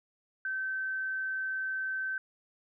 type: tone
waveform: sine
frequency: 1542 Hz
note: G6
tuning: 29 cents flat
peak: -31 dBFS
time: 0.45-2.18 s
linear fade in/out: 2 ms
effects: none